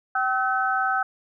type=tone cluster; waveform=sine; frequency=770 / 1294 / 1518 Hz; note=G5 / E6 / F#6; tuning=-31 / -32 / +44 cents; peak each=-25 dBFS; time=0.15-1.03 s; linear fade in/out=5 ms; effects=none